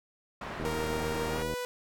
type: low-pass noise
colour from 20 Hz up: white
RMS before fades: -39 dBFS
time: 0.41-1.43 s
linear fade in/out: 5 ms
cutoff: 1300 Hz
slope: 12 dB/octave
type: click train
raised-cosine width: 2 ms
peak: -24 dBFS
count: 75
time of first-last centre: 0.6-1.538 s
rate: 78.9 Hz
type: tone with pitch glide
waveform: sawtooth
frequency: 466.2 to 493.9 Hz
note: A#4 to B4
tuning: 0 to 0 cents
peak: -29 dBFS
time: 0.65-1.65 s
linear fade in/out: 0 ms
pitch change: +100 cents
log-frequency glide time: 1.28-1.51 s
effects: none